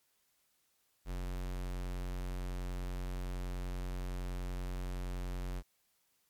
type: tone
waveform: square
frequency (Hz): 45.3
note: F#1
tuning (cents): -36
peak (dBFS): -37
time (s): 1.05-5.63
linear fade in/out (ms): 50
effects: white hiss -75 dBFS RMS until 6.29 s + MP3 96 kbps